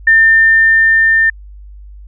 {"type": "tone with level ramp", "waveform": "sine", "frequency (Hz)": 1800, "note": "A6", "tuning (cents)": 39, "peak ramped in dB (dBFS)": [-4, -7], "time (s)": [0.07, 1.3], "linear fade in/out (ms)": 5, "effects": ["added 50 Hz sine -31 dBFS peak until 2.07 s"]}